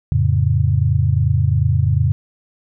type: chord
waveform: sine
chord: F augmented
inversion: none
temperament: equal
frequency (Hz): 87.31 / 110 / 138.59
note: F2 / A2 / C#3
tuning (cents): 0 / 0 / 0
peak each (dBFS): -17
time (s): 0.12-2.12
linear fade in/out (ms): 0
effects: none